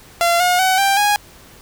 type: tone with pitch steps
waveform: sawtooth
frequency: 686 / 718.4 / 752.4 / 788 / 825.3 Hz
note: F5 / F5 / F#5 / G5 / G#5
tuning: -31 / +49 / +29 / +9 / -11 cents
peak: -9 dBFS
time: 0.21-1.16 s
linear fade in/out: 0 ms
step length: 190 ms
effects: pink hiss -44 dBFS RMS until 1.61 s